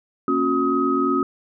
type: tone cluster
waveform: sine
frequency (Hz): 230.9 / 274 / 362.5 / 1264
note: A#3 / C#4 / F#4 / D#6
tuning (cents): -16 / -20 / -35 / +27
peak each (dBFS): -28 / -21 / -23 / -22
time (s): 0.28-1.23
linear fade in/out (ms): 2
effects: none